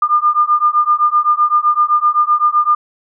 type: beating tone pair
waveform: sine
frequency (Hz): 1203 / 1210.8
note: D6 / D#6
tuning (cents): +41 / -48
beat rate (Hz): 7.8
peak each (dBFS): -13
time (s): 0.02-2.75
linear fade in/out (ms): 5
effects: none